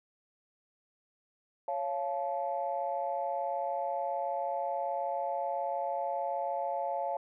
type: chord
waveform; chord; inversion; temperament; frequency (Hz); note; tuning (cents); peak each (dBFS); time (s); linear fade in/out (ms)
sine; Db augmented; none; just; 554.4 / 693 / 866.2; Db5 / F5 / A5; 0 / -14 / -27; -35 / -34 / -35; 1.68-7.17; 2
effects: tanh soft clip ceiling -21 dBFS